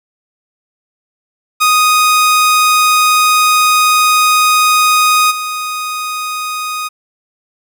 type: tone with level steps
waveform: sawtooth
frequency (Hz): 1244.5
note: D#6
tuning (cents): 0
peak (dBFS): -4 / -14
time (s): 1.6-6.89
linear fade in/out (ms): 20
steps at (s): 5.3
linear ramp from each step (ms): 20
effects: none